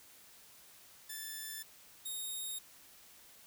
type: tone pair in turn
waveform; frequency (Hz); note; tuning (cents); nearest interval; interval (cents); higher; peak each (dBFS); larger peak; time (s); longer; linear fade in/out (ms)
5% pulse; 1757 / 3723; A6 / A#7; -3 / -3; octave + minor second; 1300; second; -31 / -31; neither; 1.09-1.63 / 2.05-2.59; neither; 10
effects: white hiss -59 dBFS RMS until 3.46 s